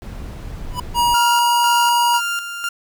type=noise; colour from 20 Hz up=brown; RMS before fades=-30 dBFS; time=0.02-1.14 s; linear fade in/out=0 ms
type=tone with exponential growth; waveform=square; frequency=987.8 Hz; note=B5; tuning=in tune; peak=-19 dBFS; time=0.69-0.8 s; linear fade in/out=5 ms; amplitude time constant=23 ms
type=tone; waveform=square; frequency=955 Hz; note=A#5; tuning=42 cents sharp; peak=-14 dBFS; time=0.94-2.21 s; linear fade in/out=50 ms
type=tone with tremolo; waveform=30% pulse; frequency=1396.9 Hz; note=F6; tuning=in tune; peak=-17 dBFS; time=1.14-2.69 s; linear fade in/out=5 ms; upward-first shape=square; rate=2 Hz; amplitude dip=55%
effects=none